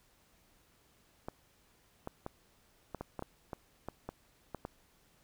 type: clicks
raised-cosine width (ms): 1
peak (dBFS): -25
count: 12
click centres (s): 1.285 / 2.074 / 2.264 / 2.947 / 3.01 / 3.193 / 3.224 / 3.532 / 3.886 / 4.09 / 4.547 / 4.651
effects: pink hiss -68 dBFS RMS until 5.23 s